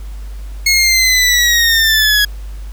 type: linear sweep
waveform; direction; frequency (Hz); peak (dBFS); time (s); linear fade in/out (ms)
20% pulse; down; 2176 to 1661.2; -4; 0.66-2.25; 5
effects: added 50 Hz sine -24 dBFS peak until 2.72 s + pink hiss -44 dBFS RMS until 2.72 s